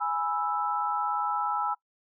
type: chord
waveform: sine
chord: E major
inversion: first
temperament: equal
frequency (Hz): 830.6 / 987.8 / 1318.5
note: G#5 / B5 / E6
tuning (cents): 0 / 0 / 0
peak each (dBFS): -30 / -33 / -29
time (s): 0-1.75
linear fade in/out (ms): 20
effects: noise-tail reverb RT60 0.1 s tail -21 dB re dry